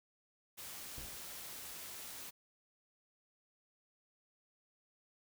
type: noise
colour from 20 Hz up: white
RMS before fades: -48 dBFS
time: 0.57-2.31 s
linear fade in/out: 20 ms
type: noise with exponential decay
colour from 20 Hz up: brown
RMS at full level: -47 dBFS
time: 0.98-1.35 s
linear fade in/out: 1 ms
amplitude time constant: 80 ms
effects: none